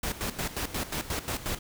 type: noise with tremolo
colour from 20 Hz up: pink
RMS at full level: -31 dBFS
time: 0.03-1.59 s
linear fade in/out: 5 ms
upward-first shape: square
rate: 5.6 Hz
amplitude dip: 75%
effects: none